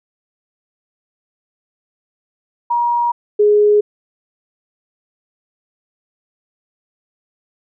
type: tone pair in turn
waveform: sine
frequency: 952 / 416.9 Hz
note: A#5 / G#4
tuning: +36 / +7 cents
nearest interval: octave + major second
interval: 1429 cents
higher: first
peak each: -13 / -8 dBFS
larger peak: second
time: 2.7-3.12 / 3.39-3.81 s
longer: neither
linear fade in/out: 10 ms
effects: none